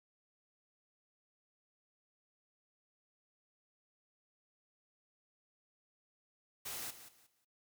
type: noise with echo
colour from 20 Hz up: white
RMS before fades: -43 dBFS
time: 6.65-6.91 s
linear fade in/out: 10 ms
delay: 180 ms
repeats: 3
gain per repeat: -12 dB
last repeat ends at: 7.45 s
effects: noise-tail reverb RT60 0.1 s tail -19 dB re dry